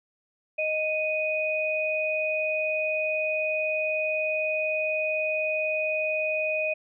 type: tone pair together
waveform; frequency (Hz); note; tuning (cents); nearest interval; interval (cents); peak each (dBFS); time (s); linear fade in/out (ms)
sine; 622.2 / 2489; D#5 / D#7; 0 / 0; 2 octaves; 2400; -27; 0.58-6.74; 10
effects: none